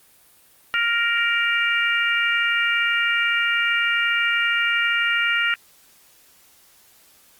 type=harmonic tone; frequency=467.6 Hz; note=A#4; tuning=5 cents sharp; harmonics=3 / 4 / 5 / 6; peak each=-22 / -23 / -24 / -25 dBFS; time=0.74-5.54 s; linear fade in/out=0 ms; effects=white hiss -54 dBFS RMS until 7.39 s + Opus 32 kbps